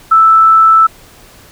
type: tone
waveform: sine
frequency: 1318.5 Hz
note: E6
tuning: in tune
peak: -3 dBFS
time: 0.11-0.87 s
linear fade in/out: 10 ms
effects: pink hiss -40 dBFS RMS until 1.51 s